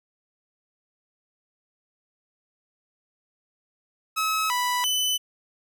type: tone with pitch steps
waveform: sawtooth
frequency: 1286 / 987 / 3010 Hz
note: E6 / B5 / F#7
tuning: -43 / -1 / +29 cents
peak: -19 dBFS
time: 4.16-5.18 s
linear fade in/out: 20 ms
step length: 340 ms
effects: none